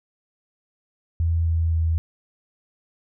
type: tone with pitch steps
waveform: sine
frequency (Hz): 83 / 82.24 / 81.48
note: E2 / E2 / E2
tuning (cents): +12 / -4 / -20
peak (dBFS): -18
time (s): 1.2-1.98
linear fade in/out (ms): 0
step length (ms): 260
effects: none